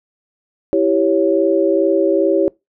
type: chord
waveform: sine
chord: C# diminished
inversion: first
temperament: equal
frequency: 329.6 / 392 / 554.4 Hz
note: E4 / G4 / C#5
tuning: 0 / 0 / 0 cents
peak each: -16 dBFS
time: 0.73-2.48 s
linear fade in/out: 0 ms
effects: noise-tail reverb RT60 0.2 s tail -24 dB re dry